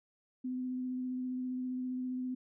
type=tone with vibrato; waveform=sine; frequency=253.9 Hz; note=B3; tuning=48 cents sharp; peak=-34 dBFS; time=0.44-2.35 s; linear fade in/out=10 ms; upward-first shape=sine; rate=15 Hz; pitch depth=12 cents each way; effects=none